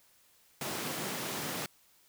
pink high-pass noise, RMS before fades -37 dBFS, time 0.61-1.66 s, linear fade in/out 2 ms, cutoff 140 Hz, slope 24 dB/octave, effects white hiss -65 dBFS RMS until 2.08 s

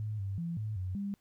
sine tone with pitch steps, 107 / 98 / 169 / 107.6 / 92.4 / 200.2 Hz, A2 / G2 / E3 / A2 / F#2 / G3, -48 / 0 / +43 / -38 / -2 / +37 cents, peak -33 dBFS, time 0-1.14 s, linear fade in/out 0 ms, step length 190 ms, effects pink hiss -73 dBFS RMS until 1.2 s

